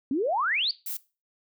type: exponential sweep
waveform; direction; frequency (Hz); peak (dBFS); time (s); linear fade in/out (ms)
sine; up; 250 to 4765; -23; 0.11-0.71; 2
type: noise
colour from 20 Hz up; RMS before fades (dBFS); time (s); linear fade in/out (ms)
violet; -33; 0.86-0.97; 5
effects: noise-tail reverb RT60 0.3 s tail -19 dB re dry